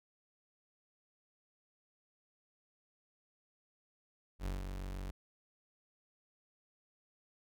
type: tone with ADSR envelope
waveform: 40% pulse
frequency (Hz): 47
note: F#1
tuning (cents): +28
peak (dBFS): -34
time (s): 4.39-5.11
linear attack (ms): 70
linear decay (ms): 160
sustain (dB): -5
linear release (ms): 6
effects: none